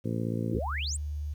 harmonic tone, 56.8 Hz, A#1, 44 cents flat, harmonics 2 / 3 / 4 / 5 / 6 / 7 / 8 / 9, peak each -32 / -35 / -34 / -38 / -39 / -44 / -42 / -42 dBFS, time 0.04-0.6 s, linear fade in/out 20 ms
sine exponential sweep, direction up, 270.6 to 8870 Hz, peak -32 dBFS, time 0.51-0.97 s, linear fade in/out 10 ms
sine tone with pitch glide, 72.4 to 74.18 Hz, D2 to D2, -24 to +18 cents, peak -31 dBFS, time 0.54-1.34 s, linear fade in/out 10 ms, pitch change +42 cents, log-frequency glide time 0.72-0.97 s
effects 10-bit

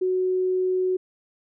sine tone, 370 Hz, F#4, in tune, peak -20 dBFS, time 0.01-0.97 s, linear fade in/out 10 ms, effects none

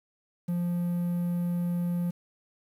triangle tone with quantisation, 174.61 Hz, F3, in tune, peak -24 dBFS, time 0.48-2.11 s, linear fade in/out 10 ms, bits 9, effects none

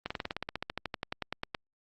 slowing click train, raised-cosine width 0.3 ms, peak -17 dBFS, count 21, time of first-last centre 0.06-1.548 s, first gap 45 ms, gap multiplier 1.05, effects Opus 32 kbps

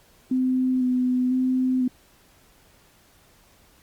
sine tone with vibrato, 254.4 Hz, C4, 48 cents flat, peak -19 dBFS, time 0.31-1.88 s, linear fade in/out 5 ms, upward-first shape square, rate 1 Hz, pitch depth 17 cents each way, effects pink hiss -57 dBFS RMS until 3.82 s + Opus 48 kbps

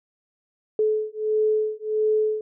sine beating tone pair, 430 / 431.5 Hz, A4 / A4, -40 / -34 cents, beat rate 1.5 Hz, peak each -23 dBFS, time 0.79-2.41 s, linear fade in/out 2 ms, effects none

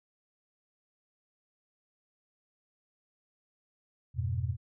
sine chord, F diminished, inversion none, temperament equal, 87.31 / 103.83 / 123.47 Hz, F2 / Ab2 / Cb3, 0 / 0 / 0 cents, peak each -33 / -35 / -33 dBFS, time 4.14-4.57 s, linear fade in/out 50 ms, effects none

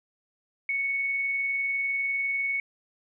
sine tone with tremolo, 2217 Hz, C#7, in tune, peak -24 dBFS, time 0.69-2.6 s, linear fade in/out 2 ms, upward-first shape sine, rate 20 Hz, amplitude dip 25%, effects none

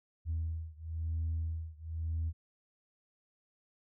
sine beating tone pair, 80.7 / 81.69 Hz, E2 / E2, -36 / -15 cents, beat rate 0.99 Hz, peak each -35 / -36 dBFS, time 0.25-2.33 s, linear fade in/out 50 ms, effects tanh soft clip ceiling -28 dBFS

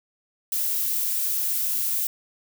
violet noise, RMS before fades -25 dBFS, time 0.52-2.07 s, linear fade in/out 2 ms, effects none

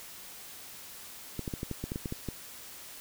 clicks, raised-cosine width 3 ms, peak -21 dBFS, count 11, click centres 1.393 / 1.478 / 1.538 / 1.631 / 1.713 / 1.84 / 1.919 / 1.959 / 2.058 / 2.124 / 2.287 s, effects white hiss -47 dBFS RMS until 3 s

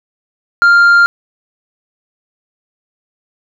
sine tone with tanh clipping, 1396.9 Hz, F6, in tune, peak -5 dBFS, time 0.62-1.06 s, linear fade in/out 0 ms, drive 3 dB, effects none

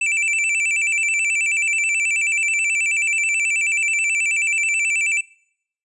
square tone with vibrato, 2489 Hz, D#7, in tune, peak -18 dBFS, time 0.01-5.21 s, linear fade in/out 5 ms, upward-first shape square, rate 9.3 Hz, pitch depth 110 cents each way, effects noise-tail reverb RT60 0.7 s tail -24 dB re dry + resampled to 24000 Hz

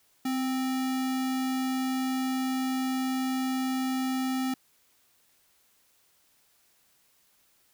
sine tone with sample-and-hold, 259.2 Hz, C4, 16 cents flat, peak -26 dBFS, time 0.25-4.54 s, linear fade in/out 5 ms, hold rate 1050 Hz, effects white hiss -66 dBFS RMS until 7.73 s

